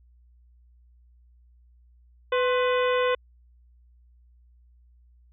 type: harmonic tone with a mistuned harmonic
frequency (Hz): 499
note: B4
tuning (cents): +18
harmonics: 1 / 2 / 3 / 4 / 5 / 6 / 7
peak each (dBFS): -22 / -28 / -32 / -34 / -36 / -38 / -39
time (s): 2.32-3.15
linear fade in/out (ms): 5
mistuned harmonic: 2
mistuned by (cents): +95
effects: added 60 Hz sine -54 dBFS peak until 5.32 s